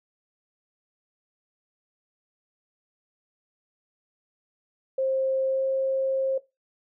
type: tone with pitch glide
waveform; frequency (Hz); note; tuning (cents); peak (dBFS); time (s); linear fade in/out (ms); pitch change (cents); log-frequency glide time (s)
sine; 530 to 533.1; C5 to C5; +22 to +32; -22; 4.98-6.38; 5; +10; 5.47-5.64
effects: noise-tail reverb RT60 0.2 s tail -17 dB re dry